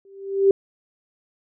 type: tone with exponential growth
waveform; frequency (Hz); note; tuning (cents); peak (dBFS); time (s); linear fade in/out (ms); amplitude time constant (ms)
sine; 392; G4; 0; -9; 0.05-0.51; 2; 100
effects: none